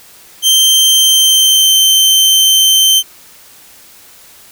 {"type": "tone with pitch glide", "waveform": "sawtooth", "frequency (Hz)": [3136, 3107], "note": ["G7", "G7"], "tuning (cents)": [0, -16], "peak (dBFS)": -3, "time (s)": [0.42, 3.03], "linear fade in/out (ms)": 50, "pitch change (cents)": -16, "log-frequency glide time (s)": [0.89, 1.74], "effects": ["white hiss -40 dBFS RMS until 4.51 s"]}